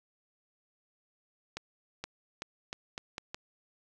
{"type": "accelerating click train", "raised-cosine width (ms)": 0.2, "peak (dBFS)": -20, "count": 7, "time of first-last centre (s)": [1.57, 3.345], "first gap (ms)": 470, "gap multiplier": 0.81, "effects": []}